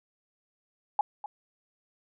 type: tone with echo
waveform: sine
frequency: 832 Hz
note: G#5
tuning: 3 cents sharp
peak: -20 dBFS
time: 0.99-1.01 s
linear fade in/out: 2 ms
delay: 250 ms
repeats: 1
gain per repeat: -14 dB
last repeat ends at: 1.26 s
effects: none